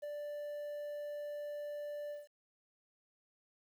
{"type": "tone with ADSR envelope", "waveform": "triangle", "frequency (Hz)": 587.3, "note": "D5", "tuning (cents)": 0, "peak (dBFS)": -36, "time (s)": [0.02, 2.28], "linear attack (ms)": 18, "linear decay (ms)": 6, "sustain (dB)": -2, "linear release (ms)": 170, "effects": ["11-bit"]}